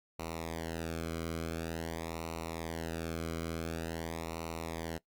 sawtooth tone with flanger, 82.2 Hz, E2, 4 cents flat, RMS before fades -39 dBFS, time 0.19-4.98 s, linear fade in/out 5 ms, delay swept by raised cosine 0.6 to 1.12 ms, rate 0.47 Hz, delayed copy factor -0.85, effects noise-tail reverb RT60 0.1 s tail -20 dB re dry + Opus 48 kbps

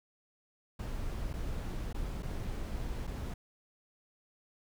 brown noise with dropouts, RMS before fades -37 dBFS, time 0.79-3.34 s, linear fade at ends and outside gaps 5 ms, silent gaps 1.332-1.337 / 1.929-1.944 / 2.225-2.229 / 3.07-3.074 s, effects none

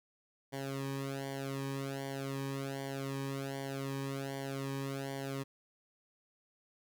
sawtooth tone with flanger, 136.7 Hz, C#3, 24 cents flat, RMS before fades -39 dBFS, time 0.52-5.44 s, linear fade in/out 20 ms, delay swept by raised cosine 0.77 to 1.45 ms, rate 1.3 Hz, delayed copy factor -1, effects none

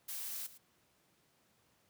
blue noise with echo, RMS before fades -42 dBFS, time 0.08-0.47 s, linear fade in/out 10 ms, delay 110 ms, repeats 1, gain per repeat -15 dB, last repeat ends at 0.58 s, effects pink hiss -72 dBFS RMS until 1.89 s + high-pass 100 Hz 12 dB/octave

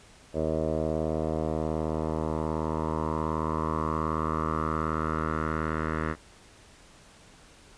10% pulse tone with low-pass filter sweep, 78.7 Hz, D#2, 20 cents sharp, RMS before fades -29 dBFS, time 0.33-6.16 s, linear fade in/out 50 ms, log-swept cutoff 600 to 1600 Hz, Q 4.7, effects pink hiss -54 dBFS RMS until 7.77 s + resampled to 22050 Hz

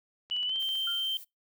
click train, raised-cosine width 0.2 ms, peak -32 dBFS, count 8, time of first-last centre 0.3-0.755 s, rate 15.4 Hz
sine tone with pitch glide, 2960 to 3129 Hz, F#7 to G7, 0 to -4 cents, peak -28 dBFS, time 0.31-1.17 s, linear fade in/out 2 ms, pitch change +96 cents, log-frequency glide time 0.46-0.55 s
violet noise, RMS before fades -47 dBFS, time 0.59-1.25 s, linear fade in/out 20 ms
sine tone with exponential decay, 1405 Hz, F6, 10 cents sharp, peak -35 dBFS, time 0.87-1.12 s, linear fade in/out 5 ms, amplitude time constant 54 ms
effects noise-tail reverb RT60 0.2 s tail -26 dB re dry

